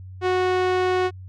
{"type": "tone with low-pass filter", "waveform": "sawtooth", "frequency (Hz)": 367.5, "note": "F#4", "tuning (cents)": -12, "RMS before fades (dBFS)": -21, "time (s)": [0.21, 1.11], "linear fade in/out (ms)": 50, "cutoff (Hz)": 3300, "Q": 0.56, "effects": ["added 93 Hz sine -36 dBFS peak until 1.28 s"]}